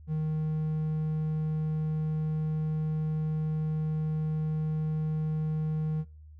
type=tone; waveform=triangle; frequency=155.56 Hz; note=D#3; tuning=in tune; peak=-25 dBFS; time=0.07-6.05 s; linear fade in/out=50 ms; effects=noise-tail reverb RT60 0.5 s tail -25 dB re dry + added 76 Hz sine -47 dBFS peak until 6.39 s